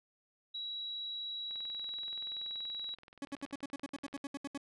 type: tone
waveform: sine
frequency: 3888 Hz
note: B7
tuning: 28 cents flat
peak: -38 dBFS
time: 0.54-2.95 s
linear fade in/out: 10 ms
type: click train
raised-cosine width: 0.3 ms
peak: -39 dBFS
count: 57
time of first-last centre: 1.51-4.177 s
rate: 21 Hz
type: tone bursts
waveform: 40% pulse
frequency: 280 Hz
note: C#4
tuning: 18 cents sharp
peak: -37 dBFS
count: 14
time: 3.22-4.576 s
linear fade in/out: 2 ms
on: 30 ms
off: 72 ms
effects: resampled to 24000 Hz